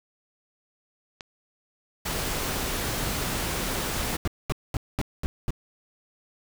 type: click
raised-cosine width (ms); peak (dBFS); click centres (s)
0.2; -20; 1.208
type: noise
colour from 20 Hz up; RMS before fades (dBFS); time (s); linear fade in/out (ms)
pink; -29; 2.05-4.17; 10
type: noise bursts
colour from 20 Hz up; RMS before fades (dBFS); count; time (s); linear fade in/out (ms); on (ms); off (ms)
brown; -25; 6; 4.25-5.506; 0; 26; 220
effects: none